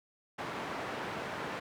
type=band-pass noise; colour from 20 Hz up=white; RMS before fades=-39 dBFS; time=0.38-1.6 s; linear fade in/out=10 ms; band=120 to 1400 Hz; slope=12 dB/octave; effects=none